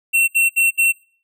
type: tone bursts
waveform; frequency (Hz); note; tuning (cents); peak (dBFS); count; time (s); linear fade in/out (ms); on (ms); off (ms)
square; 2714; E7; +50; -13; 4; 0.13-0.925; 20; 150; 65
effects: noise-tail reverb RT60 0.5 s tail -25 dB re dry